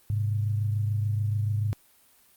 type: tone pair together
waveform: sine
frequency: 103.83 / 130.74 Hz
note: G#2 / C3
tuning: 0 / -1 cents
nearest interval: major third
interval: 399 cents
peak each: -24 / -34 dBFS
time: 0.1-1.73 s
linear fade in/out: 0 ms
effects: white hiss -60 dBFS RMS until 2.36 s + Opus 32 kbps